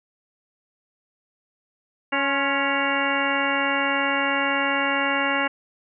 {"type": "harmonic tone with a mistuned harmonic", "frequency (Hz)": 278.5, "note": "C#4", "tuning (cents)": 8, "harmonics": [1, 2, 3, 4, 5, 6, 7, 8, 10], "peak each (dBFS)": [-29, -29, -29, -29, -29, -29, -29, -29, -29], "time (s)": [2.12, 5.48], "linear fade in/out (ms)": 10, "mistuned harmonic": 4, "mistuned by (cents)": -47, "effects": []}